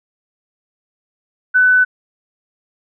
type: tone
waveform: sine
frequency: 1500 Hz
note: F#6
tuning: 23 cents sharp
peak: -8 dBFS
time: 1.54-1.85 s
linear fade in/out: 20 ms
effects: none